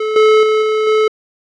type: tone with level steps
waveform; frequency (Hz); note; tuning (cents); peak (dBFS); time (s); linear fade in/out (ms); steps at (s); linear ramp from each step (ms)
square; 432.7; A4; -29; -16 / -7 / -11 / -13 / -10; 0-1.08; 5; 0.16 / 0.43 / 0.62 / 0.87; 2
effects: low-pass 3000 Hz 12 dB/octave